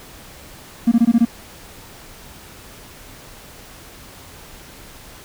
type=tone bursts; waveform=triangle; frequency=233.1 Hz; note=A#3; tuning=in tune; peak=-6 dBFS; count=6; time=0.87-1.252 s; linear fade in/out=10 ms; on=47 ms; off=20 ms; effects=tanh soft clip ceiling -5 dBFS + pink hiss -41 dBFS RMS until 5.24 s